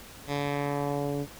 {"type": "tone with low-pass filter sweep", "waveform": "10% pulse", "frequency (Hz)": 143.3, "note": "D3", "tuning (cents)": -42, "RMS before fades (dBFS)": -30, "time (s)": [0.27, 1.27], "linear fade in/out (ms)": 50, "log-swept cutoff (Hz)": [5300, 340], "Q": 1.1, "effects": ["pink hiss -47 dBFS RMS until 1.39 s"]}